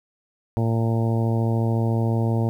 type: harmonic tone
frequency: 114.2 Hz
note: A#2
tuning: 35 cents flat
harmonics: 1 / 2 / 3 / 4 / 5 / 6 / 7 / 8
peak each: -20 / -26 / -30 / -32 / -34 / -36 / -37 / -38 dBFS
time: 0.57-2.49 s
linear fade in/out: 0 ms
effects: 9-bit